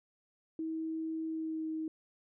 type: tone with pitch glide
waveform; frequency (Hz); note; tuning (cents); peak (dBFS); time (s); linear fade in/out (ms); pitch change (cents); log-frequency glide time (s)
sine; 320.9 to 316.5; E4 to D#4; -46 to +30; -34; 0.59-1.88; 2; -24; 1.27-1.68
effects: none